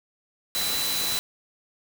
sine tone in noise, 3988 Hz, B7, 16 cents sharp, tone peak -28 dBFS, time 0.55-1.19 s, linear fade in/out 0 ms, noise white, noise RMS -28 dBFS, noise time 0.55-1.19 s, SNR -3 dB, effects none

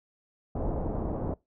pink low-pass noise, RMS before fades -31 dBFS, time 0.55-1.34 s, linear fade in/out 5 ms, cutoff 780 Hz, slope 24 dB/octave, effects noise-tail reverb RT60 0.2 s tail -21 dB re dry

